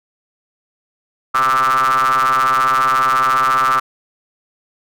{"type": "ring-modulated tone", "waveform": "square", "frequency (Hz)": 65.41, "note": "C2", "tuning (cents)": 0, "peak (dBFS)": -10, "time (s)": [1.34, 3.8], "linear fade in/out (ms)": 10, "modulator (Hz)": 1250, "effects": []}